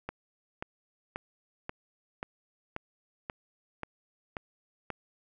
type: click train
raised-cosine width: 0.5 ms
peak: -20 dBFS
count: 10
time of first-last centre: 0.09-4.903 s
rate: 1.87 Hz
effects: none